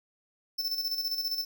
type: tone with tremolo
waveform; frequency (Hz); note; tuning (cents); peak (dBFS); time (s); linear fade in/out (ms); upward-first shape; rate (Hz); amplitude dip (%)
square; 5300; E8; +9; -28; 0.58-1.45; 10; square; 15; 55
effects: none